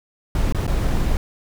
brown noise with dropouts, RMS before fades -19 dBFS, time 0.35-1.17 s, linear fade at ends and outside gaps 1 ms, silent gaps 0.524-0.547 / 0.666-0.677 s, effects none

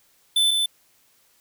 square tone pair in turn, 3519 / 3519 Hz, A7 / A7, 0 / 0 cents, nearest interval unison, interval 0 cents, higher neither, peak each -17 / -20 dBFS, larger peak first, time 0.36-0.51 / 0.51-0.66 s, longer neither, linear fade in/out 5 ms, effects white hiss -61 dBFS RMS until 1.4 s

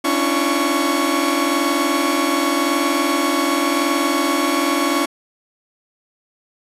sawtooth tone cluster, 276.1 / 297 / 339.6 / 1112 Hz, C#4 / D4 / F4 / C#6, -7 / +20 / -48 / +5 cents, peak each -18 dBFS, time 0.04-5.06 s, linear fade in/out 10 ms, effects resampled to 32000 Hz

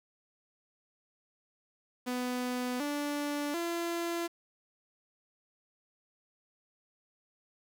sawtooth tone with pitch steps, 248.9 / 290.9 / 340 Hz, B3 / D4 / F4, +14 / -16 / -46 cents, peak -28 dBFS, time 2.06-4.28 s, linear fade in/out 20 ms, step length 740 ms, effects 9-bit

